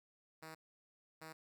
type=tone bursts at uneven times; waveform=5% pulse; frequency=159.2 Hz; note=D#3; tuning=40 cents sharp; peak=-38 dBFS; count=2; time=0.42-0.55 / 1.21-1.33 s; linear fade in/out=10 ms; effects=none